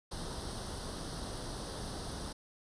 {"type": "noise with comb filter", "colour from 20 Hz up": "pink", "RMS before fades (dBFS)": -41, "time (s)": [0.11, 2.33], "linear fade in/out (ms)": 10, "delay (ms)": 0.21, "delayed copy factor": 0.75, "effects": ["resampled to 22050 Hz"]}